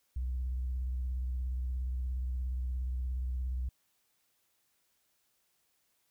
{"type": "tone with vibrato", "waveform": "sine", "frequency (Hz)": 63.1, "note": "B1", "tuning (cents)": 38, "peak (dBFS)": -30, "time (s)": [0.16, 3.69], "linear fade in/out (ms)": 5, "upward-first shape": "sine", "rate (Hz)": 17, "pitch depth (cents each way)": 73, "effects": ["tanh soft clip ceiling -29 dBFS", "white hiss -75 dBFS RMS until 6.1 s"]}